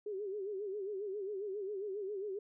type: tone with vibrato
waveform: sine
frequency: 400.3 Hz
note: G4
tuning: 36 cents sharp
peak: -37 dBFS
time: 0.06-2.39 s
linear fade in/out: 5 ms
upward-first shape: sine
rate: 7.4 Hz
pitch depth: 110 cents each way
effects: none